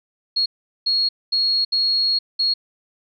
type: tone bursts at uneven times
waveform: sine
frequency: 4306 Hz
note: C8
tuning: 49 cents sharp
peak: -16 dBFS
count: 5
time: 0.36-0.46 / 0.86-1.09 / 1.32-1.65 / 1.72-2.19 / 2.39-2.54 s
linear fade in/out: 10 ms
effects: none